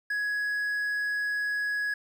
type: tone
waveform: triangle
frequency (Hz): 1673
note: G#6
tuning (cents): +12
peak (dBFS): -25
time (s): 0.1-1.94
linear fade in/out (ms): 5
effects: 10-bit